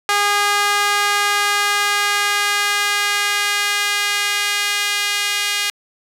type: tone with high-pass filter sweep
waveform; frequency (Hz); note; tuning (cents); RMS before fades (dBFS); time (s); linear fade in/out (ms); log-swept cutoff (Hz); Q
sawtooth; 409; G#4; -26; -18; 0.09-5.7; 0; 1100 to 2400; 1.2
effects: low-pass 12000 Hz 12 dB/octave